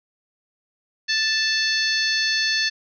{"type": "harmonic tone", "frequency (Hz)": 880, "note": "A5", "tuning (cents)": 0, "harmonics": [2, 3, 4, 5, 6, 7], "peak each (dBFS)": [-23, -29, -29, -23, -30, -32], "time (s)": [1.08, 2.7], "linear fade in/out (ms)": 20, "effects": []}